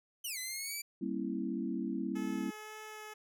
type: linear two-way sweep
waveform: 10% pulse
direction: down then up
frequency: 3100 to 2001 to 2341 Hz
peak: -29 dBFS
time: 0.24-0.82 s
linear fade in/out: 10 ms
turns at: 0.38 s
type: chord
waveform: sine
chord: G diminished seventh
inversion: none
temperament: equal with one note detuned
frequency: 196 / 233.1 / 271 / 329.6 Hz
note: G3 / Bb3 / Db4 / Fb4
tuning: 0 / 0 / -39 / 0 cents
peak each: -39 dBFS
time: 1.01-2.51 s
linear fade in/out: 10 ms
type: tone with vibrato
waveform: 10% pulse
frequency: 429.4 Hz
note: A4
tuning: 42 cents flat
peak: -37 dBFS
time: 2.15-3.14 s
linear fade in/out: 10 ms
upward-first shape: sine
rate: 1.9 Hz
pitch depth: 8 cents each way
effects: none